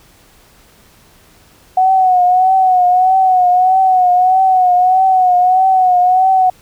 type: tone with vibrato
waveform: sine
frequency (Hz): 740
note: F#5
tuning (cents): 0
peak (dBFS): -7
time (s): 1.77-6.5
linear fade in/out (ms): 5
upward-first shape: triangle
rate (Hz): 1.6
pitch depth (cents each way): 61
effects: pink hiss -47 dBFS RMS until 6.61 s